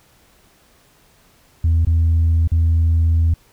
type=tone with dropouts; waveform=sine; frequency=82.1 Hz; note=E2; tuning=6 cents flat; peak=-10 dBFS; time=1.64-3.34 s; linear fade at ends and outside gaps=5 ms; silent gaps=1.85-1.869 / 2.476-2.517 s; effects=tanh soft clip ceiling -10 dBFS + pink hiss -54 dBFS RMS until 3.52 s